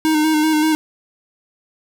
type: tone with vibrato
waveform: square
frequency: 310 Hz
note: D#4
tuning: 6 cents flat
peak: -14 dBFS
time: 0.05-0.75 s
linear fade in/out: 0 ms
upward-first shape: square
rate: 5.2 Hz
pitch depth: 27 cents each way
effects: none